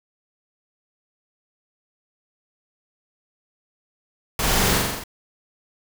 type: noise with echo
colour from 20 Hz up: pink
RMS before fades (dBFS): -23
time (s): 4.39-4.78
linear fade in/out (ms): 2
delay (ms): 43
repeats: 6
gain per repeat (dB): -2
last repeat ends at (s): 5.038
effects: none